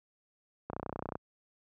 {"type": "click train", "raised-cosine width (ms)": 1, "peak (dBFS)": -22, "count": 15, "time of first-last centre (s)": [0.7, 1.155], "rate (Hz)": 30.8, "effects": ["high-pass 60 Hz 12 dB/octave"]}